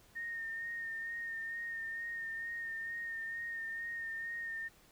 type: tone with vibrato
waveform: sine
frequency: 1836 Hz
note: A#6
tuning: 27 cents flat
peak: -38 dBFS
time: 0.15-4.69 s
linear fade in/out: 20 ms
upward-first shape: sine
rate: 2.2 Hz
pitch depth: 25 cents each way
effects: pink hiss -64 dBFS RMS until 4.91 s